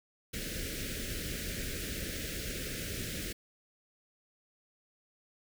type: band-stop noise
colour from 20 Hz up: pink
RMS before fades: -38 dBFS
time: 0.33-3.33 s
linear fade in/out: 10 ms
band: 570 to 1500 Hz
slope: 48 dB/octave
effects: none